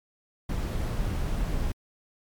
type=noise; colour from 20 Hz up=brown; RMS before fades=-28 dBFS; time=0.49-1.72 s; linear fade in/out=5 ms; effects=MP3 96 kbps